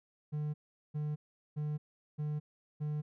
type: tone bursts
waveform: triangle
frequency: 150 Hz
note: D3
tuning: 37 cents sharp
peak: -31 dBFS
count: 5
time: 0.32-3.02 s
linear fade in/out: 20 ms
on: 220 ms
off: 400 ms
effects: none